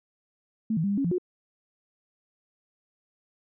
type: tone with pitch steps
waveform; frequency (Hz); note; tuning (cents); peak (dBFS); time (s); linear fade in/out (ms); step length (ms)
sine; 220.5 / 160.4 / 199.8 / 201.5 / 275.4 / 171.8 / 361.6; A3 / E3 / G3 / G3 / C#4 / F3 / F#4; +4 / -47 / +33 / +48 / -11 / -28 / -40; -23; 0.7-1.183; 5; 69
effects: none